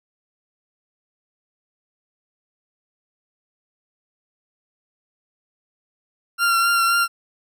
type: tone with vibrato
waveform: 40% pulse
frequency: 1377 Hz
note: F6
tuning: 25 cents flat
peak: -15 dBFS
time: 6.38-7.08 s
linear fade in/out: 50 ms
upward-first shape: triangle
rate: 3.8 Hz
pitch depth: 25 cents each way
effects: none